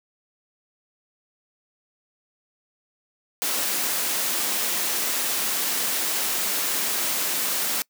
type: high-pass noise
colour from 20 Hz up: white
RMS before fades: -25 dBFS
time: 3.42-7.82 s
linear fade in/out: 0 ms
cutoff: 190 Hz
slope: 24 dB/octave
effects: noise-tail reverb RT60 0.1 s tail -25 dB re dry